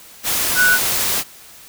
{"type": "tone in noise", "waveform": "sine", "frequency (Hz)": 1480, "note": "F#6", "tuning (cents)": 0, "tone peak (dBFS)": -11, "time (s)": [0.55, 0.79], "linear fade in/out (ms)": 50, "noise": "white", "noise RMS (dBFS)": -19, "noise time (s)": [0.23, 1.24], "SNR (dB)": 5, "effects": ["white hiss -42 dBFS RMS until 1.68 s"]}